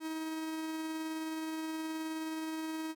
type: tone with tremolo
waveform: 45% pulse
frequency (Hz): 317.6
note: D#4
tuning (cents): +36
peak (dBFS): -35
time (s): 0-2.95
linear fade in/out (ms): 50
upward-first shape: triangle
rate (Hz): 19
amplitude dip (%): 25
effects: none